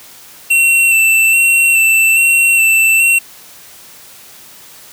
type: tone with vibrato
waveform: square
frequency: 2697 Hz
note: E7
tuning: 39 cents sharp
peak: -8 dBFS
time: 0.5-3.19 s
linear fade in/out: 10 ms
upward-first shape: square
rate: 1.2 Hz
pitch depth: 18 cents each way
effects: white hiss -38 dBFS RMS until 4.92 s + high-pass 60 Hz 12 dB/octave